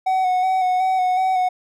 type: tone with vibrato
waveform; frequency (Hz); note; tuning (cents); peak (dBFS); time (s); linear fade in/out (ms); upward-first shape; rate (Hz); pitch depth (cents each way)
triangle; 744; F#5; +9; -14; 0.06-1.49; 10; square; 2.7; 22
effects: none